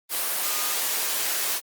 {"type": "tone in noise", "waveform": "sine", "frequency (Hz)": 1225, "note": "D#6", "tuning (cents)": -27, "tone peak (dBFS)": -37, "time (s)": [0.42, 0.77], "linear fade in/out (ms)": 50, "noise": "white", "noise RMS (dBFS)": -26, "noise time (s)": [0.09, 1.61], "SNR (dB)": -14, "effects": ["high-pass 400 Hz 12 dB/octave", "Opus 32 kbps"]}